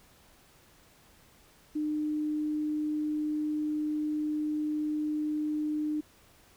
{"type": "tone", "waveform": "sine", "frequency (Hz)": 303, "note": "D#4", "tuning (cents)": -46, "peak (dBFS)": -28, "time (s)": [1.75, 6.01], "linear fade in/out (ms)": 10, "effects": ["pink hiss -60 dBFS RMS until 6.56 s"]}